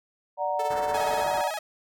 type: chord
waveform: sine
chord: D augmented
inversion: none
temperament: equal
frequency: 587.3 / 740 / 932.3 Hz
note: D5 / F#5 / A#5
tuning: 0 / 0 / 0 cents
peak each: -29 dBFS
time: 0.37-1.52 s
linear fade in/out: 50 ms
type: tone with tremolo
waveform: sawtooth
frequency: 440 Hz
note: A4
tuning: in tune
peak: -27 dBFS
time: 0.59-1.24 s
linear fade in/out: 5 ms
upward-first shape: sine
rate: 17 Hz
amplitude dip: 65%
type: low-pass noise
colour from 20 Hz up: white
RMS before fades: -39 dBFS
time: 0.7-1.42 s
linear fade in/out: 5 ms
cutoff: 1800 Hz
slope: 48 dB/octave
type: tone with vibrato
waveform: sawtooth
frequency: 730 Hz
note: F#5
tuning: 24 cents flat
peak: -26 dBFS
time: 0.94-1.59 s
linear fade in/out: 5 ms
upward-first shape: square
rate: 15 Hz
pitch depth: 240 cents each way
effects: none